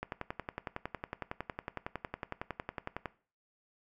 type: click train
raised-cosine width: 0.5 ms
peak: -21 dBFS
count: 34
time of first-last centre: 0.03-3.058 s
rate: 10.9 Hz
effects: noise-tail reverb RT60 0.4 s tail -18 dB re dry